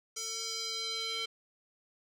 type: tone with band-pass filter sweep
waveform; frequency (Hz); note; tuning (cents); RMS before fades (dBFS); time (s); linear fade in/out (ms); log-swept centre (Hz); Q
square; 449.6; A4; +37; -37; 0.16-1.26; 10; 6200 to 3400; 3.2
effects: none